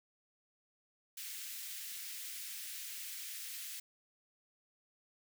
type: high-pass noise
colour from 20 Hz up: white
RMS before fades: -45 dBFS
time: 1.17-3.8 s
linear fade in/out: 5 ms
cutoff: 1800 Hz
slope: 24 dB/octave
effects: none